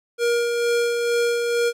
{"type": "tone with tremolo", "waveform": "square", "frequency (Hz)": 473.2, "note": "A#4", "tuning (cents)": 26, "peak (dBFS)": -18, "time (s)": [0.18, 1.73], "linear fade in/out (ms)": 50, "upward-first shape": "sine", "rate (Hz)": 2.2, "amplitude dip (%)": 35, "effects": ["low-pass 11000 Hz 12 dB/octave", "10-bit"]}